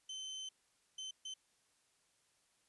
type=tone bursts at uneven times; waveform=30% pulse; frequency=3074 Hz; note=G7; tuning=35 cents flat; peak=-40 dBFS; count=3; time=0.09-0.49 / 0.98-1.11 / 1.25-1.34 s; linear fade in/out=5 ms; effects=white hiss -75 dBFS RMS until 2.68 s + resampled to 24000 Hz